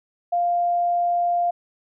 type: tone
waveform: sine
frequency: 698.5 Hz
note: F5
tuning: in tune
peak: -18 dBFS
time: 0.32-1.51 s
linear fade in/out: 10 ms
effects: none